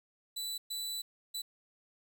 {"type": "tone bursts at uneven times", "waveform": "sawtooth", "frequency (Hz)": 3973, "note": "B7", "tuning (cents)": 10, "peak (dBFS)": -33, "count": 3, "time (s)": [[0.36, 0.58], [0.7, 1.02], [1.34, 1.42]], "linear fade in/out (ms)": 10, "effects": ["11-bit"]}